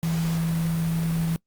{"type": "tone in noise", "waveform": "sine", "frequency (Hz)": 164.81, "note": "E3", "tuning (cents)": 0, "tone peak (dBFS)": -22, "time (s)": [0.03, 1.36], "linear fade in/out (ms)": 0, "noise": "pink", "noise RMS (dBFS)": -36, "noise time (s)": [0.03, 1.36], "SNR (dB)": 11, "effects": ["noise-tail reverb RT60 0.1 s tail -22 dB re dry", "Opus 48 kbps"]}